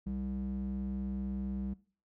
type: tone with band-pass filter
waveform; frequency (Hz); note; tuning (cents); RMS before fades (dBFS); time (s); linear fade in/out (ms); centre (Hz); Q
square; 65.41; C2; 0; -37; 0.06-1.74; 10; 160; 8.3
effects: noise-tail reverb RT60 0.4 s tail -20 dB re dry